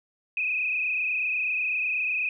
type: tone with frequency modulation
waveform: sine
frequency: 2515 Hz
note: D#7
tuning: 18 cents sharp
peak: -24 dBFS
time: 0.37-2.29 s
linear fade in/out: 2 ms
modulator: 28.1 Hz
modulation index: 3
effects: none